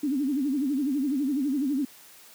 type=tone with vibrato; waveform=sine; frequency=277.2 Hz; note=C#4; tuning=in tune; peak=-23 dBFS; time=0.03-1.85 s; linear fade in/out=5 ms; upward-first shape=sine; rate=12 Hz; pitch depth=150 cents each way; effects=white hiss -51 dBFS RMS until 2.34 s + high-pass 150 Hz 12 dB/octave